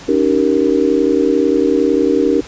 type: chord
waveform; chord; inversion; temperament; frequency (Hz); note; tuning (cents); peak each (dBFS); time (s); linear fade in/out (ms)
sine; Eb dominant seventh; third; just; 280 / 311.1 / 388.9 / 466.7; Db4 / Eb4 / G4 / Bb4; +18 / 0 / -14 / +2; -16; 0.08-2.41; 10
effects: pink hiss -35 dBFS RMS until 2.47 s + resampled to 16000 Hz